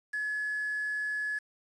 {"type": "tone with quantisation", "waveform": "sine", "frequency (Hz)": 1702, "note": "G#6", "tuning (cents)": 42, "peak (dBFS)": -30, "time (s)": [0.13, 1.39], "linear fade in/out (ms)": 10, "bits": 8, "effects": ["resampled to 24000 Hz"]}